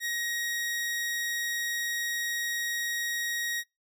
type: tone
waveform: sawtooth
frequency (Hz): 1887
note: A#6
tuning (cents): +21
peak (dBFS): -26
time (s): 0-3.64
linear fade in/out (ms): 50
effects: noise-tail reverb RT60 0.2 s tail -24 dB re dry